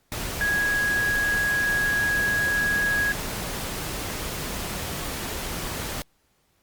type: tone in noise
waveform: sine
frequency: 1658 Hz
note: G#6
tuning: 3 cents flat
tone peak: -21 dBFS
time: 0.41-3.12 s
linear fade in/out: 0 ms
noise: pink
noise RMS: -31 dBFS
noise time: 0.12-6.02 s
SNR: +7 dB
effects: pink hiss -67 dBFS RMS until 6.62 s + Opus 48 kbps